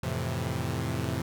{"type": "chord", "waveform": "sawtooth", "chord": "F major seventh", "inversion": "none", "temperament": "equal", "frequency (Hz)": [87.31, 110, 130.81, 164.81], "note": ["F2", "A2", "C3", "E3"], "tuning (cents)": [0, 0, 0, 0], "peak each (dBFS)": [-31, -30, -29, -33], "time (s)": [0.03, 1.22], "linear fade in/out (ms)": 5, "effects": []}